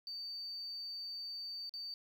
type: tone with dropouts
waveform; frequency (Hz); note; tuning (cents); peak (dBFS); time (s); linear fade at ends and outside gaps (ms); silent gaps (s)
triangle; 4591; D8; -40; -38; 0.07-1.94; 1; 1.694-1.738
effects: tanh soft clip ceiling -39 dBFS + 11-bit